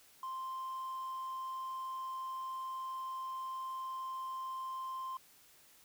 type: tone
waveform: triangle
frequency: 1046.5 Hz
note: C6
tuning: in tune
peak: -36 dBFS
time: 0.23-5.17 s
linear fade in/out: 2 ms
effects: tanh soft clip ceiling -33 dBFS + white hiss -63 dBFS RMS until 5.84 s